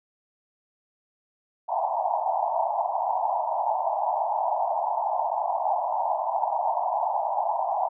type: band-pass noise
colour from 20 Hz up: white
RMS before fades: -26 dBFS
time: 1.68-7.89 s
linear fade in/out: 20 ms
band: 640 to 950 Hz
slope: 96 dB/octave
effects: none